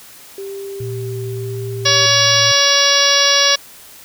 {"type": "tone with vibrato", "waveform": "sine", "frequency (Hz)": 392, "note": "G4", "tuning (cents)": 0, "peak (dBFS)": -25, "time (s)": [0.38, 2.06], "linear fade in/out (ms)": 2, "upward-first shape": "sine", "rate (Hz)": 0.93, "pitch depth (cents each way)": 13}
{"type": "tone with pitch glide", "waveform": "sine", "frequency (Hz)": [116.8, 114.07], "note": ["A#2", "A#2"], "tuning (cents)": [4, -37], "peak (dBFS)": -23, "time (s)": [0.8, 2.52], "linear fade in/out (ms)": 5, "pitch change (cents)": -41, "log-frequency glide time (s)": [1.03, 2.04]}
{"type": "harmonic tone", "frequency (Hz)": 564, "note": "C#5", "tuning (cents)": 30, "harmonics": [1, 2, 3, 4, 5, 6, 7, 8, 9, 10], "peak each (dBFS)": [-20, -21, -19, -23, -20, -18, -19, -22, -19, -17], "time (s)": [1.85, 3.56], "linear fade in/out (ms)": 10}
{"effects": ["white hiss -40 dBFS RMS until 4.04 s"]}